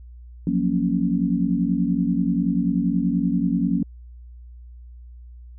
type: chord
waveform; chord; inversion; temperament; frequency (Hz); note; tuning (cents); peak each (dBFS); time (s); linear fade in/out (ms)
sine; Gb major seventh; third; equal; 174.61 / 185 / 233.1 / 277.2; F3 / Gb3 / Bb3 / Db4; 0 / 0 / 0 / 0; -24; 0.47-3.83; 2
effects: added 60 Hz sine -39 dBFS peak until 5.58 s